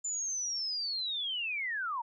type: linear sweep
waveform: sine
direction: down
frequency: 7130 to 890 Hz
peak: -32 dBFS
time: 0.04-2.02 s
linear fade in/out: 10 ms
effects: none